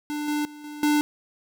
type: tone with level steps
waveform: square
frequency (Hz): 297.1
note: D4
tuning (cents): +20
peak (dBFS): -28 / -24 / -41 / -36 / -19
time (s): 0.1-1.01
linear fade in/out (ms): 0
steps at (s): 0.28 / 0.45 / 0.64 / 0.83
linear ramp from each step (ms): 2
effects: none